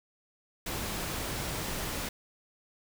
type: noise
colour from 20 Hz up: pink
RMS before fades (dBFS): -35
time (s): 0.66-2.09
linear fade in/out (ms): 5
effects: none